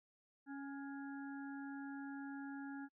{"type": "harmonic tone with a mistuned harmonic", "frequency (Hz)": 277.2, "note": "C#4", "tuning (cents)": 0, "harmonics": [1, 3, 5, 6], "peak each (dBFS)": [-45, -55, -57, -56], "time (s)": [0.46, 2.89], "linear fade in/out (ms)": 50, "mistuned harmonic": 5, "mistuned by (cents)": 32, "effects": ["noise-tail reverb RT60 0.1 s tail -26 dB re dry"]}